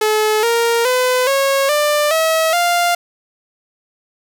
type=tone with pitch steps; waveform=sawtooth; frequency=429.7 / 465.9 / 505.1 / 547.7 / 593.8 / 643.8 / 698 Hz; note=A4 / A#4 / B4 / C#5 / D5 / E5 / F5; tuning=-41 / -1 / +39 / -21 / +19 / -41 / -1 cents; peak=-9 dBFS; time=0.01-2.95 s; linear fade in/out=5 ms; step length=420 ms; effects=none